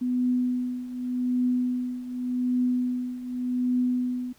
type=tone with tremolo; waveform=sine; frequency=249.3 Hz; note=B3; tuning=16 cents sharp; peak=-20 dBFS; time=0.01-4.33 s; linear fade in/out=10 ms; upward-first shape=triangle; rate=0.86 Hz; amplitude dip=80%; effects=pink hiss -59 dBFS RMS until 4.38 s